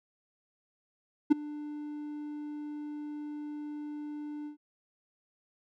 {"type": "tone with ADSR envelope", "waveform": "triangle", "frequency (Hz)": 297, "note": "D4", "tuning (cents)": 20, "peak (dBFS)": -13, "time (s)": [1.3, 4.57], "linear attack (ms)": 19, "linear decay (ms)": 12, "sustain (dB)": -22, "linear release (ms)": 110, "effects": []}